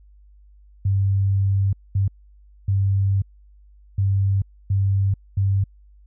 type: tone bursts at uneven times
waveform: sine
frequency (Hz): 98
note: G2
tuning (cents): 0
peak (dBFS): -16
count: 6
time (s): 0.85-1.73 / 1.95-2.08 / 2.68-3.22 / 3.98-4.42 / 4.7-5.14 / 5.37-5.64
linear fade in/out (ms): 5
effects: added 50 Hz sine -47 dBFS peak until 6.06 s